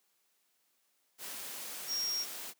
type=tone in noise; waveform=sine; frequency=5588 Hz; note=F8; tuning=in tune; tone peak=-32 dBFS; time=1.87-2.26 s; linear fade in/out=50 ms; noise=white; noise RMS=-43 dBFS; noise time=1.18-2.54 s; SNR=+8 dB; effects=white hiss -75 dBFS RMS until 2.59 s + high-pass 200 Hz 12 dB/octave